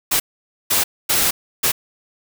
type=noise bursts at uneven times; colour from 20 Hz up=white; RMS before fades=-17 dBFS; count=4; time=0.11-0.2 / 0.7-0.84 / 1.09-1.31 / 1.63-1.72 s; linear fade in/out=10 ms; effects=none